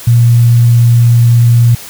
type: tone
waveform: sine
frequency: 118.5 Hz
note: A#2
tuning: 29 cents sharp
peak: -3 dBFS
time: 0.07-1.75 s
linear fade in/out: 5 ms
effects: white hiss -29 dBFS RMS until 1.89 s